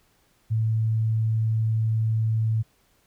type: tone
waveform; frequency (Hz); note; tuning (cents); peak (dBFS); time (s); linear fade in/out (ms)
sine; 111; A2; +16; -20; 0.5-2.63; 20
effects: pink hiss -64 dBFS RMS until 3.06 s